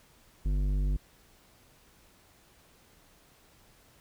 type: tone with tanh clipping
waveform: sine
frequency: 49 Hz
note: G1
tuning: in tune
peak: -27 dBFS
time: 0.45-0.97 s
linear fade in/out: 10 ms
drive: 12 dB
effects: pink hiss -61 dBFS RMS until 4 s